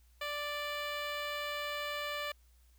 10% pulse tone with notch filter, 587.3 Hz, D5, in tune, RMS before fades -38 dBFS, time 0.21-2.32 s, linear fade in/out 5 ms, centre 9800 Hz, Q 0.84, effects added 60 Hz sine -61 dBFS peak until 2.78 s + white hiss -72 dBFS RMS until 2.78 s

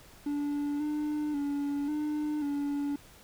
triangle tone with pitch steps, 289.7 / 299.5 / 285.5 / 300.5 / 286.2 Hz, D4 / D4 / D4 / D4 / D4, -24 / +34 / -49 / +40 / -45 cents, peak -27 dBFS, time 0.26-2.96 s, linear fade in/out 5 ms, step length 540 ms, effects pink hiss -55 dBFS RMS until 3.23 s

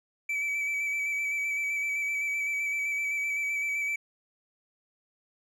triangle tone with vibrato, 2301 Hz, D7, 36 cents flat, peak -26 dBFS, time 0.29-3.96 s, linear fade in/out 5 ms, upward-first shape square, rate 7.8 Hz, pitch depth 20 cents each way, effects none

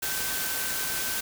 sine tone in noise, 1540 Hz, G6, 31 cents flat, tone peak -37 dBFS, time 0.02-1.21 s, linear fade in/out 10 ms, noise white, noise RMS -30 dBFS, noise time 0.02-1.21 s, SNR -10 dB, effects none

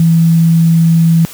sine tone, 165 Hz, E3, 2 cents sharp, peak -5 dBFS, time 0-1.25 s, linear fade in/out 0 ms, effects white hiss -32 dBFS RMS until 1.33 s + high-pass 60 Hz 12 dB/octave

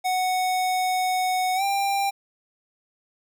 square tone with pitch glide, 740 to 793.1 Hz, F#5 to G5, 0 to +20 cents, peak -22 dBFS, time 0.04-2.11 s, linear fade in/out 20 ms, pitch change +120 cents, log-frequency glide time 1.55-1.63 s, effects none

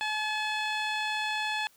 15% pulse tone with low-pass filter, 857 Hz, A5, 46 cents flat, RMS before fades -31 dBFS, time 0.01-1.67 s, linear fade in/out 0 ms, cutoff 4900 Hz, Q 1.1, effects white hiss -62 dBFS RMS until 1.76 s

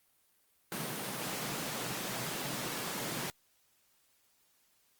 pink high-pass noise, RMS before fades -38 dBFS, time 0.72-3.3 s, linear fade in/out 0 ms, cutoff 120 Hz, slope 96 dB/octave, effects white hiss -71 dBFS RMS until 4.99 s + Opus 32 kbps

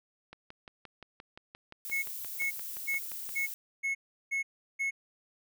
click train, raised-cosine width 0.3 ms, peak -30 dBFS, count 18, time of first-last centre 0.33-3.292 s, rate 5.74 Hz
violet noise, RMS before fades -40 dBFS, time 1.85-3.54 s, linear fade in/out 0 ms
triangle tone bursts, 2187 Hz, C#7, 24 cents flat, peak -27 dBFS, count 7, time 1.91-4.91 s, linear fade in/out 20 ms, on 120 ms, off 360 ms
effects none

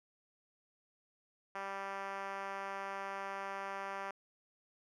5% pulse tone with band-pass filter, 196 Hz, G3, in tune, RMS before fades -42 dBFS, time 1.55-4.11 s, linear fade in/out 2 ms, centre 910 Hz, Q 0.91, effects none

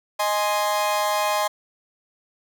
40% pulse chord, Ab major, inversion second, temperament equal, 622.3 / 830.6 / 1046.5 Hz, Eb5 / Ab5 / C6, 0 / 0 / 0 cents, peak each -24 dBFS, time 0.19-1.48 s, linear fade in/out 10 ms, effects none

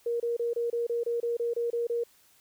sine tone bursts, 471.1 Hz, A#4, 18 cents sharp, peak -26 dBFS, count 12, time 0.06-2.037 s, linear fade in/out 5 ms, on 140 ms, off 27 ms, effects white hiss -62 dBFS RMS until 2.4 s

